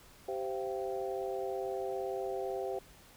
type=harmonic tone with a mistuned harmonic; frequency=129.7 Hz; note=C3; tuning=15 cents flat; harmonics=3 / 4 / 5 / 6; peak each=-37 / -39 / -41 / -43 dBFS; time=0.28-2.79 s; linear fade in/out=5 ms; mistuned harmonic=5; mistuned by=+83 cents; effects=pink hiss -58 dBFS RMS until 3.16 s